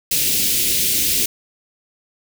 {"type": "band-stop noise", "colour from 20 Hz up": "white", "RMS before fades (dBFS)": -18, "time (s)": [0.11, 1.26], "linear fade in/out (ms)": 5, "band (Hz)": [430, 2400], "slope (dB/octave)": 24, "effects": []}